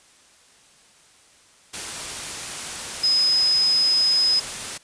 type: tone in noise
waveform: sine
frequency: 5060 Hz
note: D#8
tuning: 28 cents sharp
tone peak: -16 dBFS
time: 3.03-4.4 s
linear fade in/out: 10 ms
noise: white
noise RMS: -31 dBFS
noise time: 1.73-4.78 s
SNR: +12 dB
effects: white hiss -54 dBFS RMS until 4.83 s + resampled to 22050 Hz